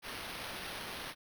blue noise with sample-and-hold, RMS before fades -43 dBFS, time 0.02-1.15 s, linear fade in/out 50 ms, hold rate 7350 Hz, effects none

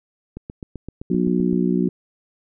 click train, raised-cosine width 3 ms, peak -19 dBFS, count 10, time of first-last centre 0.37-1.531 s, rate 7.75 Hz
harmonic tone, 60.7 Hz, B1, 29 cents flat, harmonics 3 / 4 / 5 / 6, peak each -20 / -22 / -24 / -24 dBFS, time 1.1-1.89 s, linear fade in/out 5 ms
effects none

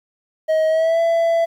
triangle tone with pitch glide, 632 to 667.6 Hz, D#5 to E5, +27 to +22 cents, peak -12 dBFS, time 0.48-1.46 s, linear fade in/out 20 ms, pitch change +95 cents, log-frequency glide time 0.68-1 s, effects 9-bit

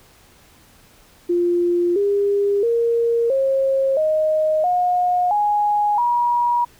sine tone with pitch steps, 349.2 / 403.4 / 466.1 / 538.5 / 622.2 / 718.9 / 830.5 / 959.6 Hz, F4 / G4 / A#4 / C5 / D#5 / F5 / G#5 / A#5, 0 / +50 / 0 / +50 / 0 / +50 / 0 / +50 cents, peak -15 dBFS, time 1.29-6.65 s, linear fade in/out 10 ms, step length 670 ms, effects pink hiss -51 dBFS RMS until 6.79 s

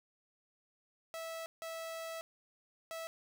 sawtooth tone bursts at uneven times, 654 Hz, E5, 14 cents flat, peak -37 dBFS, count 3, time 1.14-1.46 / 1.62-2.21 / 2.91-3.07 s, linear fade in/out 0 ms, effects none

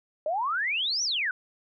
sine exponential two-way sweep, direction up then down, 588 to 6030 to 1440 Hz, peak -25 dBFS, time 0.26-1.31 s, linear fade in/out 2 ms, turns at 1.03 s, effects none

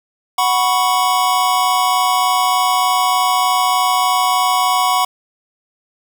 square chord, F# suspended fourth, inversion none, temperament just, 740 / 986.7 / 1110 Hz, F#5 / B5 / C#6, 0 / -2 / +2 cents, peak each -18 dBFS, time 0.38-5.05 s, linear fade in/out 5 ms, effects 7-bit

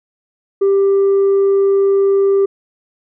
sine tone with tanh clipping, 393.9 Hz, G4, 8 cents sharp, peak -10 dBFS, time 0.61-2.46 s, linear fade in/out 10 ms, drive 1 dB, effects none

